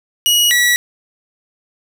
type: tone pair in turn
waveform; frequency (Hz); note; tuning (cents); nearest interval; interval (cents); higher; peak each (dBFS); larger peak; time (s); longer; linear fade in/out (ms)
sawtooth; 2905 / 1938.9; F#7 / B6; -32 / -32; perfect fifth; 700; first; -7; neither; 0.26-0.51 / 0.51-0.76; neither; 0
effects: none